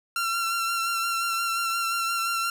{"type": "tone with vibrato", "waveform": "sawtooth", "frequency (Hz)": 1363, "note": "F6", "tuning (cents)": -43, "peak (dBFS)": -21, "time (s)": [0.16, 2.5], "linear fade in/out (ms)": 2, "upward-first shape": "sine", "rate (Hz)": 5.7, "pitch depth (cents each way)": 23, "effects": []}